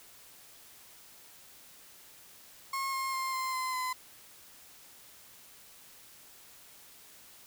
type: tone with pitch steps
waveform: 35% pulse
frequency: 1082 / 1069 / 1056.1 / 1043.3 / 1030.8 / 1018.3 Hz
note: C#6 / C6 / C6 / C6 / C6 / C6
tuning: -42 / +37 / +16 / -5 / -26 / -47 cents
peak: -30 dBFS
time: 2.73-3.93 s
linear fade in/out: 5 ms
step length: 200 ms
effects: white hiss -55 dBFS RMS until 7.46 s